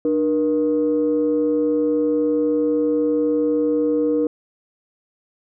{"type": "tone pair together", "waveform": "sine", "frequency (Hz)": [300, 476.2], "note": ["D4", "A#4"], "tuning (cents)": [37, 37], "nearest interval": "minor sixth", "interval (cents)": 800, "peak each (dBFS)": -18, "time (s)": [0.05, 4.27], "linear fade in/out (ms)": 2, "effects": ["tanh soft clip ceiling -10 dBFS"]}